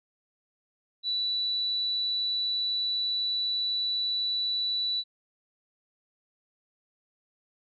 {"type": "tone", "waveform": "sine", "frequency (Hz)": 3954, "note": "B7", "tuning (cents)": 1, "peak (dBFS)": -26, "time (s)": [1.03, 5.04], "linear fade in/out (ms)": 50, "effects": []}